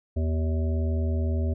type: harmonic tone with a mistuned harmonic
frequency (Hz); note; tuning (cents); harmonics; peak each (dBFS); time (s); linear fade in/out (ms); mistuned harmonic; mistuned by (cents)
80.8; E2; -34; 1 / 3 / 5 / 7 / 8; -23 / -33 / -37 / -40 / -41; 0.16-1.54; 10; 5; -78
effects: none